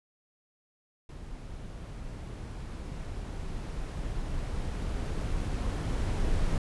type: noise with level ramp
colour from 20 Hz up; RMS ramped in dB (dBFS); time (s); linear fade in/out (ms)
brown; -42 to -28; 1.09-6.58; 2
effects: resampled to 24000 Hz